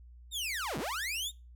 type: linear two-way sweep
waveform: sawtooth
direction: down then up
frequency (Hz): 3778 to 110.8 to 3778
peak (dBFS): -30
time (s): 0.31-1.32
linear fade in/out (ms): 50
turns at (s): 0.78
effects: noise-tail reverb RT60 0.3 s tail -24 dB re dry + added 60 Hz sine -50 dBFS peak until 1.55 s